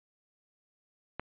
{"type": "click", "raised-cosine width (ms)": 0.5, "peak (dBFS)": -20, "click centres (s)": 1.196, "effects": ["resampled to 8000 Hz"]}